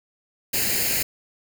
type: noise with comb filter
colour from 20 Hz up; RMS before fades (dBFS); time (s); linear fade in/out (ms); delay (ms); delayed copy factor
white; -23; 0.53-1.03; 10; 0.43; +0.75
effects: none